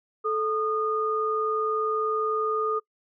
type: tone pair together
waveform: sine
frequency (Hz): 435.9 / 1225.1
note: A4 / D#6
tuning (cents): -16 / -27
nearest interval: octave + tritone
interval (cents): 1789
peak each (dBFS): -26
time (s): 0.24-2.8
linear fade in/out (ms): 20
effects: noise-tail reverb RT60 0.1 s tail -23 dB re dry